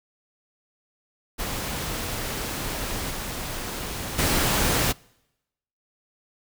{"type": "noise with level steps", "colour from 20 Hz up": "pink", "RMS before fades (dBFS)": [-30, -32, -22], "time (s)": [1.38, 4.93], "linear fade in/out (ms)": 20, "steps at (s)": [3.1, 4.18], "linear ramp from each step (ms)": 10, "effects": ["noise-tail reverb RT60 0.9 s tail -26 dB re dry"]}